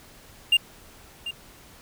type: tone with echo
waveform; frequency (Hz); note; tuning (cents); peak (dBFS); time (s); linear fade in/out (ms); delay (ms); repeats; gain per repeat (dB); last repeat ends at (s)
triangle; 2800; F7; +4; -13; 0.52-0.57; 5; 740; 1; -14; 1.31
effects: pink hiss -50 dBFS RMS until 1.81 s